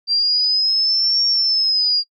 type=linear two-way sweep; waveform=sine; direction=up then down; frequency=4699 to 5530 to 4790 Hz; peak=-14 dBFS; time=0.07-2.04 s; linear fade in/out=50 ms; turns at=1.25 s; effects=noise-tail reverb RT60 0.1 s tail -26 dB re dry